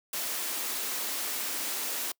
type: high-pass noise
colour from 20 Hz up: white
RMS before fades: -33 dBFS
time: 0.13-2.12 s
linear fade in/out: 5 ms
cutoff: 220 Hz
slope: 48 dB/octave
effects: noise-tail reverb RT60 0.1 s tail -26 dB re dry